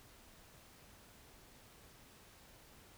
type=silence; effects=pink hiss -61 dBFS RMS until 2.97 s